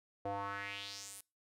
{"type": "tone with band-pass filter sweep", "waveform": "square", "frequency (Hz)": 100, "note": "G2", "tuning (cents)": 35, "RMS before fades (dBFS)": -43, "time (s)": [0.25, 1.21], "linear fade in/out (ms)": 5, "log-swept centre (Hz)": [600, 11000], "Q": 3.1, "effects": ["noise-tail reverb RT60 0.3 s tail -25 dB re dry"]}